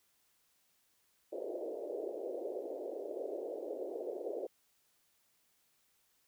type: band-pass noise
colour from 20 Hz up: pink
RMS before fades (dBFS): -41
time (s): 1.32-4.47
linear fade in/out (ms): 10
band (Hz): 350 to 610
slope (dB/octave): 48
effects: white hiss -74 dBFS RMS until 6.27 s